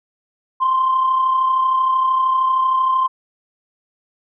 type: tone pair together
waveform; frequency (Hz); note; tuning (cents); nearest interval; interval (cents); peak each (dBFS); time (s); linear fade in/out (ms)
sine; 1043 / 1076; C6 / C6; -6 / +48; minor second; 54; -13 / -24; 0.6-3.08; 20
effects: tanh soft clip ceiling -9 dBFS